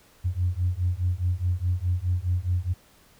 sine beating tone pair, 87.31 / 92.11 Hz, F2 / F#2, 0 / -7 cents, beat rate 4.8 Hz, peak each -25 dBFS, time 0.24-2.74 s, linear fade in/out 20 ms, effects tanh soft clip ceiling -15 dBFS + pink hiss -57 dBFS RMS until 3.19 s

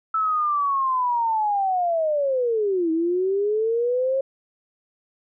sine linear two-way sweep, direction down then up, 1318.5 to 317.8 to 543 Hz, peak -19 dBFS, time 0.14-4.21 s, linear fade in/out 5 ms, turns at 2.91 s, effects none

